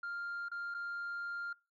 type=tone with dropouts; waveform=sine; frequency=1398 Hz; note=F6; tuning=1 cent sharp; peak=-36 dBFS; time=0.03-1.53 s; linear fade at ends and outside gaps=5 ms; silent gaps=0.486-0.515 / 0.742-0.746 s; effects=noise-tail reverb RT60 0.3 s tail -24 dB re dry + tanh soft clip ceiling -36 dBFS